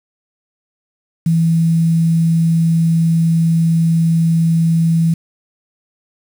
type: tone with quantisation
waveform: sine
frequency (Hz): 164.81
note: E3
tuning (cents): 0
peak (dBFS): -10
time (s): 1.26-5.14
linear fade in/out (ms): 5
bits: 6
effects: none